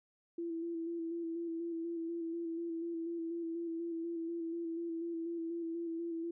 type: tone with vibrato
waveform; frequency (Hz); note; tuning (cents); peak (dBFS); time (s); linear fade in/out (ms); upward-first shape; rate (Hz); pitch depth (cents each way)
sine; 334.3; E4; +24; -36; 0.38-6.31; 5; square; 4.1; 24
effects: none